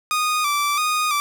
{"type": "tone with vibrato", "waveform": "sawtooth", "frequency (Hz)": 1200, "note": "D6", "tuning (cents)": 37, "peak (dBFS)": -15, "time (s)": [0.11, 1.2], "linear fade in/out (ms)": 0, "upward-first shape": "square", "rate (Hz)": 1.5, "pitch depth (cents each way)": 51, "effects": []}